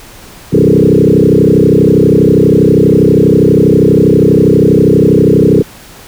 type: tone with frequency modulation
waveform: sine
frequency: 293.7 Hz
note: D4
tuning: in tune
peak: -3 dBFS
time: 0.52-5.63 s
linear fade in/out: 20 ms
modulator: 32.4 Hz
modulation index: 5.3
effects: pink hiss -34 dBFS RMS until 6.07 s